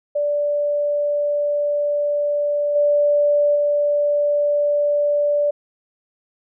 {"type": "tone with level steps", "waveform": "sine", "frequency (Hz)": 584, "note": "D5", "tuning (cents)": -10, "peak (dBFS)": [-17, -13, -15], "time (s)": [0.15, 5.51], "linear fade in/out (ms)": 10, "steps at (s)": [2.75, 3.55], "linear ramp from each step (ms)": 10, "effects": []}